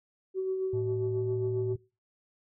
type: tone with tremolo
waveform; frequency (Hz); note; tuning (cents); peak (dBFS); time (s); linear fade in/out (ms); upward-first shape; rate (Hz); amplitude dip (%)
sine; 378; F#4; +37; -26; 0.34-1.77; 50; sine; 7.4; 35
type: tone with pitch glide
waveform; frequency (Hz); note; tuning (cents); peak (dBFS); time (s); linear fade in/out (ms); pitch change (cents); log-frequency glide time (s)
sine; 110 to 111.86; A2 to A2; 0 to +29; -31; 0.73-1.76; 5; +29; 1.18-1.24
effects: noise-tail reverb RT60 0.3 s tail -22 dB re dry + tanh soft clip ceiling -21 dBFS